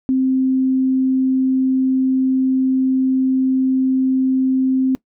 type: tone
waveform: sine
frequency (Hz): 261.6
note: C4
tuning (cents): 0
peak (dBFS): -13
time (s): 0.09-4.95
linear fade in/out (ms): 0
effects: noise-tail reverb RT60 0.1 s tail -21 dB re dry